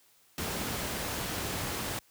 pink noise, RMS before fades -34 dBFS, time 0.38-1.99 s, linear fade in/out 2 ms, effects white hiss -64 dBFS RMS until 2.1 s + high-pass 60 Hz 12 dB/octave

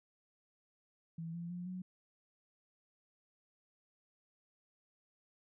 sine tone with pitch steps, 164.81 / 170.82 / 177.05 / 183.5 Hz, E3 / F3 / F3 / F#3, 0 / -38 / +24 / -14 cents, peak -40 dBFS, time 1.18-1.82 s, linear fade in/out 5 ms, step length 160 ms, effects none

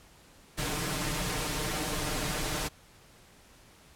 pink noise with comb filter, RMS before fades -32 dBFS, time 0.57-2.69 s, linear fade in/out 20 ms, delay 6.6 ms, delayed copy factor +0.65, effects pink hiss -57 dBFS RMS until 3.95 s + low-pass 12000 Hz 12 dB/octave

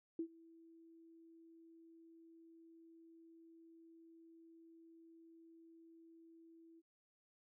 sine tone with ADSR envelope, 329.6 Hz, E4, in tune, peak -36 dBFS, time 0.19-6.82 s, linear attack 3 ms, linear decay 79 ms, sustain -24 dB, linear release 35 ms, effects none

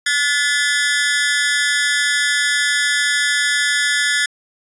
sawtooth tone with amplitude modulation, 1729 Hz, A6, 31 cents flat, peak -7 dBFS, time 0.06-4.26 s, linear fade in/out 5 ms, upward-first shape sine, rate 287 Hz, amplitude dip 100%, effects resampled to 24000 Hz

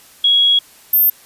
sine tone pair in turn, 3322 / 13288 Hz, G#7 / G#9, 0 / 0 cents, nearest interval 2 octaves, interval 2400 cents, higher second, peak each -9 / -8 dBFS, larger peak second, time 0.24-0.59 / 0.93-1.1 s, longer first, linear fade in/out 5 ms, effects white hiss -45 dBFS RMS until 1.25 s + resampled to 32000 Hz

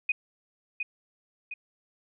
sine tone with echo, 2489 Hz, D#7, in tune, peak -22 dBFS, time 0.09-0.12 s, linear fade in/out 5 ms, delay 710 ms, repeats 2, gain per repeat -6 dB, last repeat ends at 1.54 s, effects none

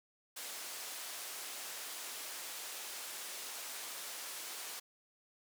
white band-pass noise, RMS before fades -45 dBFS, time 0.36-4.8 s, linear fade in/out 10 ms, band 410 to 12000 Hz, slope 12 dB/octave, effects none

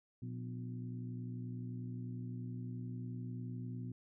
harmonic tone with a mistuned harmonic, 59.8 Hz, A#1, 45 cents sharp, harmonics 2 / 3 / 4 / 5 / 6, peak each -42 / -49 / -47 / -61 / -59 dBFS, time 0.22-3.92 s, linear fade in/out 5 ms, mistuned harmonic 4, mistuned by +82 cents, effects none

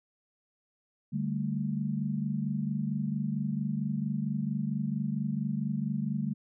sine chord, D suspended fourth, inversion none, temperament just, 146.83 / 195.78 / 220.2 Hz, D3 / G3 / A3, 0 / -2 / +2 cents, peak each -33 dBFS, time 1.12-6.34 s, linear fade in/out 20 ms, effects none

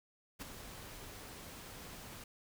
pink noise with ADSR envelope, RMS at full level -42 dBFS, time 0.39-2.24 s, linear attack 28 ms, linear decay 13 ms, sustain -8 dB, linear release 4 ms, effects none

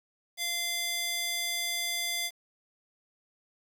square tone with high-pass filter, 690 Hz, F5, 21 cents flat, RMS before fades -32 dBFS, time 0.37-2.31 s, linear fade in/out 50 ms, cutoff 2700 Hz, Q 1, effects 8-bit

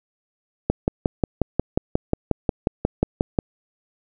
click train, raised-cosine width 2 ms, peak -4 dBFS, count 16, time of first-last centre 0.7-3.388 s, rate 5.58 Hz, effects none

